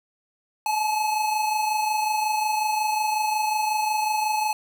square tone pair together, 854.5 / 880 Hz, G#5 / A5, +49 / 0 cents, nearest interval minor second, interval 51 cents, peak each -23 / -31 dBFS, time 0.66-4.53 s, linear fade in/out 2 ms, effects 10-bit

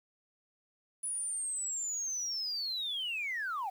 sine linear sweep, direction down, 9956 to 725 Hz, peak -32 dBFS, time 1.03-3.7 s, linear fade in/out 10 ms, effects tanh soft clip ceiling -30 dBFS + 10-bit

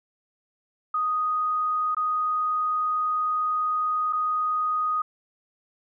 sine tone with dropouts, 1244.5 Hz, D#6, in tune, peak -22 dBFS, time 0.94-5.02 s, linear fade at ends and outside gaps 5 ms, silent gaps 1.948-1.967 / 4.127-4.131 s, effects none

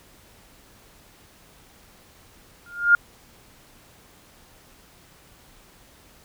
sine tone with exponential growth, 1411 Hz, F6, 17 cents sharp, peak -8 dBFS, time 2.66-2.95 s, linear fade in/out 2 ms, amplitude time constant 63 ms, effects pink hiss -53 dBFS RMS until 6.24 s

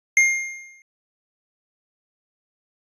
square tone with exponential decay, 2121 Hz, C7, 23 cents sharp, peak -11 dBFS, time 0.17-0.82 s, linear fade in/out 1 ms, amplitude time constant 140 ms, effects resampled to 22050 Hz

